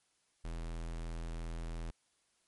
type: tone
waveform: square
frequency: 41.43 Hz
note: E1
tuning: 9 cents sharp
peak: -39 dBFS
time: 0.44-1.91 s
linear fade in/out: 10 ms
effects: white hiss -75 dBFS RMS until 2.47 s + MP3 48 kbps